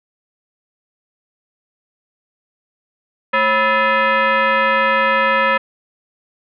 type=tone with frequency modulation; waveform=sine; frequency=220 Hz; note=A3; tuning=in tune; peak=-12 dBFS; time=3.33-5.58 s; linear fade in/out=10 ms; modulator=762 Hz; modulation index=2.7; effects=none